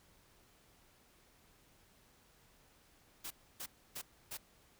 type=noise bursts; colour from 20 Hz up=white; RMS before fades=-44 dBFS; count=4; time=3.24-4.374 s; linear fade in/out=10 ms; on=66 ms; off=290 ms; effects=pink hiss -67 dBFS RMS until 4.79 s